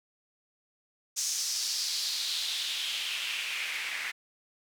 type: noise with band-pass filter sweep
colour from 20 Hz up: white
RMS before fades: -33 dBFS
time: 1.16-4.12 s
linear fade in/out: 20 ms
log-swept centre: 6200 to 2000 Hz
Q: 3.1
effects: none